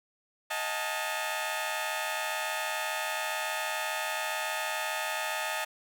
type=tone cluster; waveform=15% pulse; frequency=628 / 721 / 819 / 886 Hz; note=D#5 / F#5 / G#5 / A5; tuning=+16 / -45 / -24 / +12 cents; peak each=-29 / -33 / -33 / -28 dBFS; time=0.5-5.65 s; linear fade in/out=10 ms; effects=none